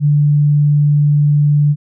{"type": "tone", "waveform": "sine", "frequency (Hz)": 146.83, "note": "D3", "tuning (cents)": 0, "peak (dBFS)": -8, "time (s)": [0, 1.76], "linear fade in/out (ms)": 50, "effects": []}